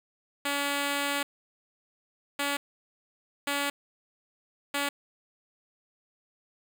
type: tone bursts at uneven times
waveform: 5% pulse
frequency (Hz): 284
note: C#4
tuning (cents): +42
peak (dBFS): -16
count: 4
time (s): 0.45-1.23 / 2.39-2.57 / 3.47-3.7 / 4.74-4.89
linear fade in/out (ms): 5
effects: none